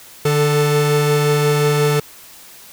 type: tone pair together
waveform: 45% pulse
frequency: 148.54 / 440 Hz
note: D3 / A4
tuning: +20 / 0 cents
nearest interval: octave + perfect fifth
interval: 1880 cents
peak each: -16 dBFS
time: 0.25-2 s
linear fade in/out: 5 ms
effects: white hiss -41 dBFS RMS until 2.72 s